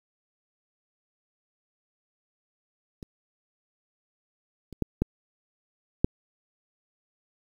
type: clicks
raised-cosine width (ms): 3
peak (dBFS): -27 / -28 / -12 / -10 / -6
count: 5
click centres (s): 3.028 / 4.727 / 4.823 / 5.02 / 6.045
effects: 8-bit